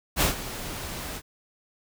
pink noise with ADSR envelope, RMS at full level -20 dBFS, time 0.16-1.22 s, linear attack 54 ms, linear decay 130 ms, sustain -15 dB, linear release 57 ms, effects none

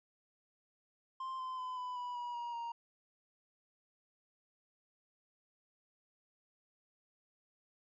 triangle tone with pitch steps, 1048 / 1031.2 / 1014.6 / 998.4 / 982.3 / 966.6 / 951.1 / 935.8 Hz, C6 / C6 / B5 / B5 / B5 / B5 / A#5 / A#5, +2 / -26 / +46 / +19 / -10 / -38 / +35 / +6 cents, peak -37 dBFS, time 1.2-2.72 s, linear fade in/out 5 ms, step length 190 ms, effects resampled to 16000 Hz

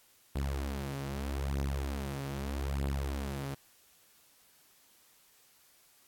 sawtooth beating tone pair, 68.4 / 69.2 Hz, C#2 / C#2, -23 / -2 cents, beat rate 0.8 Hz, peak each -33 / -31 dBFS, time 0.35-3.55 s, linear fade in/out 10 ms, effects white hiss -64 dBFS RMS until 6.07 s + AAC 64 kbps

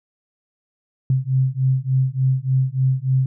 sine beating tone pair, 129.7 / 133.1 Hz, C3 / C3, -15 / +30 cents, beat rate 3.4 Hz, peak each -19 dBFS, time 1.1-3.26 s, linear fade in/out 2 ms, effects none

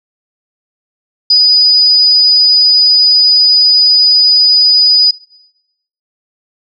sine tone, 4956 Hz, D#8, 8 cents flat, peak -4 dBFS, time 1.3-5.11 s, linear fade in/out 5 ms, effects noise-tail reverb RT60 0.9 s tail -23 dB re dry

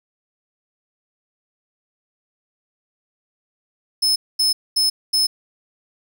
40% pulse tone bursts, 5210 Hz, E8, 21 cents flat, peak -14 dBFS, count 4, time 4.02-5.27 s, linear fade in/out 10 ms, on 140 ms, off 230 ms, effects none

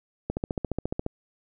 click train, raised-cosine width 2 ms, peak -14 dBFS, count 12, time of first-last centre 0.3-1.064 s, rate 14.4 Hz, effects none

